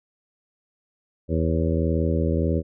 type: harmonic tone with a mistuned harmonic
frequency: 81.6 Hz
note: E2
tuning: 17 cents flat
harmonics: 1 / 2 / 3 / 4 / 5 / 6 / 7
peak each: -23 / -26 / -28 / -29 / -30 / -31 / -31 dBFS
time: 1.28-2.63 s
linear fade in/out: 50 ms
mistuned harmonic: 7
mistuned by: -51 cents
effects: none